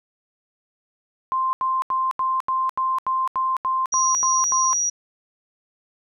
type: tone bursts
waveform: sine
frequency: 1046.5 Hz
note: C6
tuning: in tune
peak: -19 dBFS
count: 12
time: 1.32-4.731 s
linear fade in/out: 0 ms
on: 210 ms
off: 81 ms
type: tone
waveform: sine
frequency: 5770 Hz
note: F#8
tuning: 44 cents flat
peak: -19 dBFS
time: 3.92-4.9 s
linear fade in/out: 10 ms
effects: none